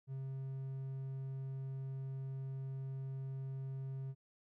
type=tone; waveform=triangle; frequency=134 Hz; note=C3; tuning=42 cents sharp; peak=-38 dBFS; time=0.07-4.15 s; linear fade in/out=50 ms; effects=none